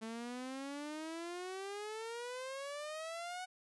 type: exponential sweep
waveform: sawtooth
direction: up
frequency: 220 to 746 Hz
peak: -38 dBFS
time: 0.01-3.46 s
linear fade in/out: 20 ms
effects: resampled to 24000 Hz